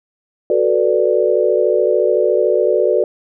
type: chord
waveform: sine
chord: B minor seventh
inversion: second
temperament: equal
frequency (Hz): 370 / 440 / 493.9 / 587.3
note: F#4 / A4 / B4 / D5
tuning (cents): 0 / 0 / 0 / 0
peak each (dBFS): -17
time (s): 0.5-3.04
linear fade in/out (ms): 2
effects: none